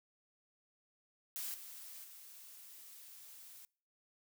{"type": "noise with level steps", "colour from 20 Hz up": "blue", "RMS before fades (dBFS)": [-42, -51, -55], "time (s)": [1.36, 3.65], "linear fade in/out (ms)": 0, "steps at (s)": [1.54, 2.04], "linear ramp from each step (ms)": 2, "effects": ["noise-tail reverb RT60 0.5 s tail -26 dB re dry"]}